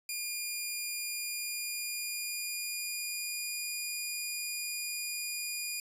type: tone with pitch glide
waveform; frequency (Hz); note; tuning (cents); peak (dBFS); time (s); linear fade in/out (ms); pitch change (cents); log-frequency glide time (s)
10% pulse; 2419 to 2436; D#7 to D#7; -49 to -37; -26; 0.09-5.8; 2; +12; 0.95-3.61
effects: resampled to 32000 Hz